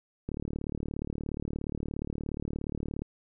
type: click train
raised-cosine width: 3 ms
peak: -21 dBFS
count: 102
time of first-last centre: 0.29-3.02 s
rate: 37 Hz
effects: none